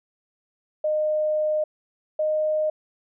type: tone pair in turn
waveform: sine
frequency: 613 / 616.6 Hz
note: D#5 / D#5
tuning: -26 / -16 cents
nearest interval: unison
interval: 10 cents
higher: second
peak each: -20 dBFS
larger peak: neither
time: 0.84-1.64 / 2.19-2.7 s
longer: first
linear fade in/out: 5 ms
effects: none